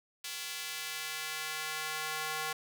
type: tone with high-pass filter sweep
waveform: square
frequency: 155.56 Hz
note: D#3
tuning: in tune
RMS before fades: -38 dBFS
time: 0.24-2.53 s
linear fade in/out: 5 ms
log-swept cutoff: 3000 to 1000 Hz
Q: 0.86
effects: none